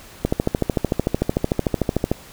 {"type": "click train", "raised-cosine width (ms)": 2, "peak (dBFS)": -4, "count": 26, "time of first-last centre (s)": [0.25, 2.116], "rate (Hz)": 13.4, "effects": ["pink hiss -43 dBFS RMS until 2.32 s"]}